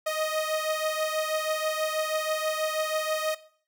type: beating tone pair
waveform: sawtooth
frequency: 622.3 / 628.5 Hz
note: D#5 / D#5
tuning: 0 / +17 cents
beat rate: 6.2 Hz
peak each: -24 / -28 dBFS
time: 0.06-3.35 s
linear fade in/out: 10 ms
effects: noise-tail reverb RT60 0.5 s tail -17 dB re dry